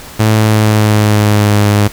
sawtooth tone with pitch glide, 108.9 to 103.38 Hz, A2 to G#2, -17 to -7 cents, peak -3 dBFS, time 0.19-1.88 s, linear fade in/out 10 ms, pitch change -90 cents, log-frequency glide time 0.33-1.61 s, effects pink hiss -31 dBFS RMS until 1.92 s

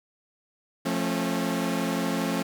sawtooth chord, F augmented, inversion none, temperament equal with one note detuned, 174.61 / 220 / 271.8 Hz, F3 / A3 / C#4, 0 / 0 / -34 cents, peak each -26 / -26 / -25 dBFS, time 0.85-2.43 s, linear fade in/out 10 ms, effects none

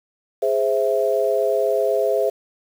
sine chord, Ab augmented, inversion none, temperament equal, 415.3 / 523.3 / 659.3 Hz, Ab4 / C5 / E5, 0 / 0 / 0 cents, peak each -21 dBFS, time 0.42-2.3 s, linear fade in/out 10 ms, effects 7-bit

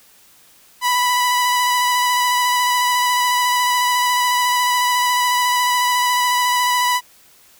sawtooth tone with vibrato, 987.8 Hz, B5, in tune, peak -11 dBFS, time 0.81-7.01 s, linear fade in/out 50 ms, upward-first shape square, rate 14 Hz, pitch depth 13 cents each way, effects white hiss -50 dBFS RMS until 7.59 s

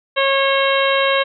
harmonic tone with a mistuned harmonic, 546 Hz, C#5, 26 cents flat, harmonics 1 / 2 / 3 / 4 / 5 / 6 / 7, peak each -17 / -20 / -22 / -23 / -24 / -25 / -25 dBFS, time 0.16-1.24 s, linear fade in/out 20 ms, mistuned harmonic 6, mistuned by -59 cents, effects none

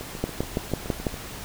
two click trains, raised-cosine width 2 ms, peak -22 / -10 dBFS, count 9 / 6, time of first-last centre 0.01-1.142 / 0.24-1.068 s, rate 7.07 / 6.04 Hz, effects pink hiss -38 dBFS RMS until 1.44 s

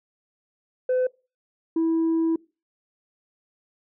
sine tone pair in turn, 508 / 327 Hz, B4 / E4, +49 / -14 cents, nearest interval minor sixth, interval 763 cents, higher first, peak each -17 dBFS, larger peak neither, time 0.89-1.07 / 1.76-2.36 s, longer second, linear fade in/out 5 ms, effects noise-tail reverb RT60 0.3 s tail -24 dB re dry + tanh soft clip ceiling -18 dBFS

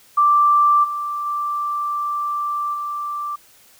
sine tone with level steps, 1174.7 Hz, D6, in tune, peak -11 / -22 / -20 / -23 dBFS, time 0.17-3.36 s, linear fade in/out 10 ms, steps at 0.83 / 1.25 / 2.73 s, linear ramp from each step 20 ms, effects white hiss -51 dBFS RMS until 3.79 s

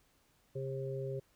harmonic tone, 133.9 Hz, C3, 40 cents sharp, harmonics 1 / 3 / 4, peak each -39 / -40 / -43 dBFS, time 0.55-1.2 s, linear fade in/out 10 ms, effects pink hiss -71 dBFS RMS until 1.35 s

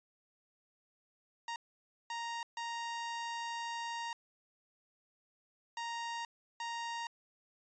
sawtooth tone bursts at uneven times, 932.3 Hz, A#5, in tune, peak -34 dBFS, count 5, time 1.48-1.56 / 2.1-2.43 / 2.57-4.13 / 5.77-6.25 / 6.6-7.07 s, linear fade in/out 2 ms, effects resampled to 16000 Hz

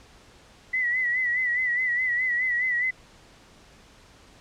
sine tone with vibrato, 1975.5 Hz, B6, in tune, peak -22 dBFS, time 0.73-2.91 s, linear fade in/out 10 ms, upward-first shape sine, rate 4.8 Hz, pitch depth 64 cents each way, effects pink hiss -53 dBFS RMS until 4.4 s + low-pass 7000 Hz 12 dB/octave

